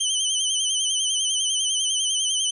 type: tone with vibrato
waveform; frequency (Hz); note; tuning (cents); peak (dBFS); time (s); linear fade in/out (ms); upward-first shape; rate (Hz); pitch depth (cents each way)
20% pulse; 3080; G7; -31; -15; 0-2.51; 10; sine; 10; 64
effects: resampled to 24000 Hz